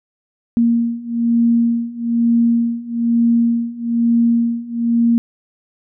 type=beating tone pair; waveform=sine; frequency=233.1 / 234.2 Hz; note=A#3 / A#3; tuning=0 / +8 cents; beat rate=1.1 Hz; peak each=-17 / -15 dBFS; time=0.57-5.18 s; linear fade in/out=0 ms; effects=none